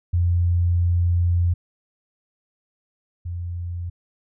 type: tone pair in turn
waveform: sine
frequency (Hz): 87.1 / 87.1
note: F2 / F2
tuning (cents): -4 / -4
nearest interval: unison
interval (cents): 0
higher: neither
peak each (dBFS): -16 / -26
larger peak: first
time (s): 0.13-1.54 / 3.25-3.9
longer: first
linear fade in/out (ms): 10
effects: none